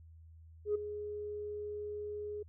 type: tone with ADSR envelope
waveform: sine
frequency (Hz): 417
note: G#4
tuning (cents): +7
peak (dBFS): -26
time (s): 0.65-2.43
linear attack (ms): 100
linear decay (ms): 10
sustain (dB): -12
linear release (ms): 8
effects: tanh soft clip ceiling -25 dBFS + added 81 Hz sine -53 dBFS peak until 2.48 s